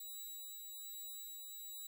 5% pulse tone with tremolo, 3901 Hz, B7, 22 cents flat, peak -38 dBFS, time 0-1.87 s, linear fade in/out 5 ms, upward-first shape triangle, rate 1.2 Hz, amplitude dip 25%, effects none

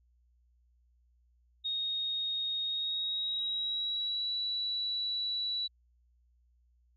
sine tone with pitch glide, 3729 to 3935 Hz, A#7 to B7, 0 to -7 cents, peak -31 dBFS, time 1.64-5.68 s, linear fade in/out 20 ms, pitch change +93 cents, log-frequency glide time 2.64-4.32 s, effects added 60 Hz sine -65 dBFS peak until 6.96 s

